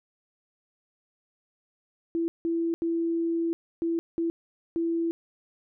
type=tone bursts at uneven times; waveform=sine; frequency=333.5 Hz; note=E4; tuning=20 cents sharp; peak=-24 dBFS; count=6; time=2.15-2.28 / 2.45-2.74 / 2.82-3.53 / 3.82-3.99 / 4.18-4.3 / 4.76-5.11 s; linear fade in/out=0 ms; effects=none